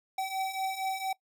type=beating tone pair; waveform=square; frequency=763 / 767.3 Hz; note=G5 / G5; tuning=-47 / -37 cents; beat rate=4.3 Hz; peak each=-37 / -33 dBFS; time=0.18-1.13 s; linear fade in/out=5 ms; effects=noise-tail reverb RT60 0.1 s tail -21 dB re dry